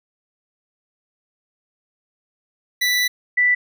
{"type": "tone pair in turn", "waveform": ["25% pulse", "sine"], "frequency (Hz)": [1975.5, 1975.5], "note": ["B6", "B6"], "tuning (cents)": [0, 0], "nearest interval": "unison", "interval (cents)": 0, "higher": "neither", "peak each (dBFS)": [-13, -13], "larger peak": "neither", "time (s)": [[2.81, 3.08], [3.37, 3.55]], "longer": "first", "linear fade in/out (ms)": 10, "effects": []}